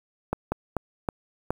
slowing click train, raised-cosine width 1 ms, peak -11 dBFS, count 5, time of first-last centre 0.33-1.506 s, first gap 190 ms, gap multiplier 1.3, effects 7-bit

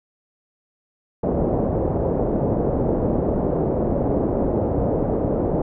white low-pass noise, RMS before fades -21 dBFS, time 1.23-5.62 s, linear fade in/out 5 ms, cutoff 580 Hz, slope 24 dB/octave, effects none

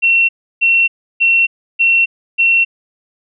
sine tone bursts, 2718 Hz, F7, 48 cents flat, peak -8 dBFS, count 5, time 0.02-2.65 s, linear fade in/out 20 ms, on 270 ms, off 320 ms, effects none

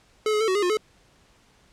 square tone with pitch steps, 430.5 / 423.3 / 443.9 / 374.3 / 412.3 / 357.4 / 429.9 Hz, A4 / G#4 / A4 / F#4 / G#4 / F4 / A4, -38 / +33 / +15 / +20 / -13 / +40 / -40 cents, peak -21 dBFS, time 0.26-0.771 s, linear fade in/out 2 ms, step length 73 ms, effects pink hiss -59 dBFS RMS until 1.72 s + low-pass 8000 Hz 12 dB/octave

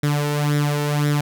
sawtooth tone with flanger, 146.83 Hz, D3, in tune, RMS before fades -20 dBFS, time 0.03-1.21 s, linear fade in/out 5 ms, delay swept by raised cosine 0.54 to 2.24 ms, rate 1.9 Hz, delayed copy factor +0.65, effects none

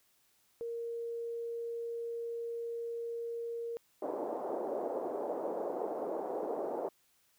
sine tone, 466.2 Hz, A#4, in tune, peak -36 dBFS, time 0.61-3.77 s, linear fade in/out 0 ms
pink band-pass noise, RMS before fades -37 dBFS, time 4.02-6.89 s, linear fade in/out 5 ms, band 370 to 720 Hz, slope 24 dB/octave
effects white hiss -71 dBFS RMS until 7.38 s

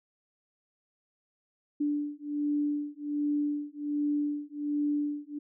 sine beating tone pair, 292.4 / 293.7 Hz, D4 / D4, -7 / 0 cents, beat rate 1.3 Hz, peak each -31 dBFS, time 1.8-5.39 s, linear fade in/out 10 ms, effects none

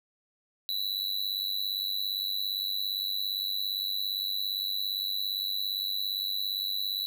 square tone with amplitude modulation, 3955 Hz, B7, 2 cents sharp, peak -26 dBFS, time 0.69-7.06 s, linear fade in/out 0 ms, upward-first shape sine, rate 97.5 Hz, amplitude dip 90%, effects none

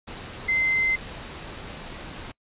sine tone in noise, 2071 Hz, C7, 18 cents flat, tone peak -20 dBFS, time 0.48-0.96 s, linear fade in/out 10 ms, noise pink, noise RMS -38 dBFS, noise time 0.07-2.32 s, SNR +15 dB, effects noise-tail reverb RT60 0.1 s tail -24 dB re dry + resampled to 8000 Hz

